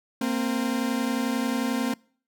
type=tone pair together; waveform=40% pulse; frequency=230.4 / 261.6 Hz; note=A#3 / C4; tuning=-20 / 0 cents; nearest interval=major second; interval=220 cents; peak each=-26 dBFS; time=0.21-1.94 s; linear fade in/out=5 ms; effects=noise-tail reverb RT60 0.5 s tail -26 dB re dry